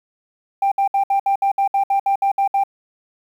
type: tone bursts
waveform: sine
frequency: 790 Hz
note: G5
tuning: 13 cents sharp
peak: -12 dBFS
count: 13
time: 0.62-2.637 s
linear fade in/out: 5 ms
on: 97 ms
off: 63 ms
effects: tanh soft clip ceiling -12 dBFS + 8-bit